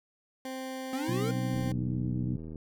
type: tone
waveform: 20% pulse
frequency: 261.6 Hz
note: C4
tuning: in tune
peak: -31 dBFS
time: 0.45-1.72 s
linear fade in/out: 2 ms
type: exponential sweep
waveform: square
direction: up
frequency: 251.1 to 480.2 Hz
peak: -33 dBFS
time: 0.93-1.31 s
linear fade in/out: 2 ms
type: harmonic tone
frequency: 62 Hz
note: B1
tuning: 7 cents sharp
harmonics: 2 / 3 / 4 / 5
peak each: -31 / -35 / -37 / -39 dBFS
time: 1.08-2.37 s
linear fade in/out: 10 ms
type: click train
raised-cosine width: 3 ms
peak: -30 dBFS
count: 82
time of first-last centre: 1.54-2.558 s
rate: 79.6 Hz
effects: none